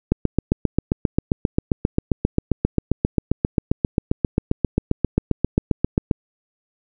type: click train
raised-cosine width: 3 ms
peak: -3 dBFS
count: 46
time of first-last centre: 0.12-6.112 s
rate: 7.51 Hz
effects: none